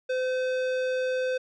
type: tone with tanh clipping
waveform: sine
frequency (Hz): 512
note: C5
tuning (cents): -38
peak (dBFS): -27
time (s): 0.09-1.38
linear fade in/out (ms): 10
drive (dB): 16
effects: none